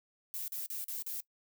violet noise bursts, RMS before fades -39 dBFS, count 5, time 0.34-1.204 s, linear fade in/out 0 ms, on 140 ms, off 41 ms, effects noise-tail reverb RT60 0.1 s tail -20 dB re dry

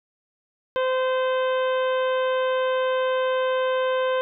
harmonic tone, 516 Hz, C5, 24 cents flat, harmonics 1 / 2 / 3 / 4 / 5 / 6 / 7, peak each -21 / -28 / -32 / -41 / -40 / -38 / -44 dBFS, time 0.76-4.21 s, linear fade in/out 0 ms, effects none

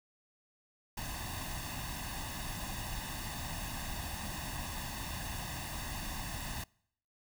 pink noise with comb filter, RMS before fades -40 dBFS, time 0.97-6.64 s, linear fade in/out 5 ms, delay 1.1 ms, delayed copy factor +0.75, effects noise-tail reverb RT60 0.7 s tail -26 dB re dry

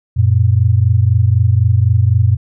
sine tone pair together, 92.59 / 116.54 Hz, F#2 / A#2, +2 / 0 cents, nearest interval major third, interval 398 cents, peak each -11 dBFS, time 0.16-2.37 s, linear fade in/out 20 ms, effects none

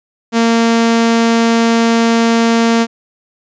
sawtooth tone, 230 Hz, A#3, 23 cents flat, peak -5 dBFS, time 0.32-2.87 s, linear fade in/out 50 ms, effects resampled to 16000 Hz

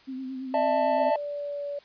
sine tone with vibrato, 261.6 Hz, C4, in tune, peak -32 dBFS, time 0.07-1.11 s, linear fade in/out 20 ms, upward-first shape sine, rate 8.9 Hz, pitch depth 37 cents each way
triangle chord, D suspended second, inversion none, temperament equal with one note detuned, 600.7 / 659.3 / 880 Hz, D5 / E5 / A5, +39 / 0 / 0 cents, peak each -24 dBFS, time 0.54-1.16 s, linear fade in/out 2 ms
sine tone with pitch glide, 582 to 573.3 Hz, D5 to D5, -16 to -42 cents, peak -30 dBFS, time 0.98-1.79 s, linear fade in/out 5 ms, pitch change -26 cents, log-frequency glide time 1.2-1.66 s
effects white hiss -56 dBFS RMS until 1.84 s + resampled to 11025 Hz

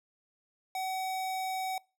square tone, 755 Hz, F#5, 35 cents sharp, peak -33 dBFS, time 0.75-1.78 s, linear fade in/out 2 ms, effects noise-tail reverb RT60 0.3 s tail -24 dB re dry

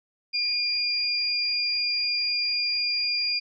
sine tone pair together, 2418 / 4811 Hz, D7 / D8, +50 / +41 cents, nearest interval octave, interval 1191 cents, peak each -30 / -24 dBFS, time 0.33-3.4 s, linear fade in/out 20 ms, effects none

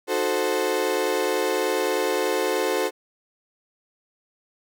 35% pulse chord, D# diminished seventh, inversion none, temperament equal, 311.1 / 370 / 440 / 523.3 Hz, D#4 / F#4 / A4 / C5, 0 / 0 / 0 / 0 cents, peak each -30 / -25 / -24 / -25 dBFS, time 0.07-2.91 s, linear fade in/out 50 ms, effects none

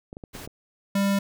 clicks, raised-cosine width 2 ms, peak -25 dBFS, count 5, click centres 0.129 / 0.169 / 0.238 / 0.352 / 0.475 s
pink noise, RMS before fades -40 dBFS, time 0.33-0.47 s, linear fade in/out 20 ms
square tone, 198.3 Hz, G3, 20 cents sharp, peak -21 dBFS, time 0.95-1.19 s, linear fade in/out 5 ms
effects none

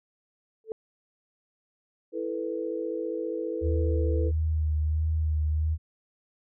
sine tone with exponential growth, 441.6 Hz, A4, 6 cents sharp, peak -25 dBFS, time 0.64-0.72 s, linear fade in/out 1 ms, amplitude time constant 17 ms
sine chord, E suspended fourth, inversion none, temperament just, 329.6 / 439.5 / 494.4 Hz, E4 / A4 / B4, 0 / -2 / +2 cents, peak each -33 dBFS, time 2.12-4.32 s, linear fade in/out 50 ms
sine tone with vibrato, 77.78 Hz, D#2, in tune, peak -23 dBFS, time 3.61-5.78 s, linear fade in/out 50 ms, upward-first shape sine, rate 1.5 Hz, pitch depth 30 cents each way
effects none

